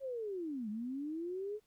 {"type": "linear two-way sweep", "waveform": "sine", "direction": "down then up", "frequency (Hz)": [554.4, 204.4, 432.1], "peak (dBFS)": -37, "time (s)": [0, 1.6], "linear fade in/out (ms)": 50, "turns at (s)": 0.69, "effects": ["pink hiss -75 dBFS RMS until 1.66 s"]}